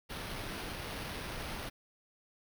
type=noise with sample-and-hold; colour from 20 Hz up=pink; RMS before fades=-41 dBFS; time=0.09-1.7 s; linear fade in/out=20 ms; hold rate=7350 Hz; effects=none